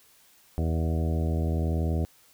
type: harmonic tone with a mistuned harmonic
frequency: 80.8 Hz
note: E2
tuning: 34 cents flat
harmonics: 1 / 2 / 3 / 4 / 5 / 6 / 7 / 8 / 9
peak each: -25 / -31 / -35 / -37 / -39 / -41 / -42 / -43 / -44 dBFS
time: 0.58-2.05 s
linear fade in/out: 0 ms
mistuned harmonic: 7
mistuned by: +39 cents
effects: white hiss -59 dBFS RMS until 2.33 s